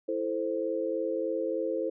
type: chord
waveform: sine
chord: A minor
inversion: second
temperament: equal with one note detuned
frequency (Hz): 330.8 / 440 / 523.3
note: E4 / A4 / C5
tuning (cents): +6 / 0 / 0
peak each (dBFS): -33 / -33 / -31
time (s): 0.08-1.9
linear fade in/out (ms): 10
effects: none